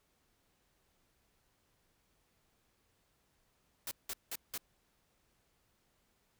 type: noise bursts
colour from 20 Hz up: white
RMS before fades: -40 dBFS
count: 4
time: 3.87-4.578 s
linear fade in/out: 2 ms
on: 42 ms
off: 180 ms
effects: pink hiss -75 dBFS RMS until 6.39 s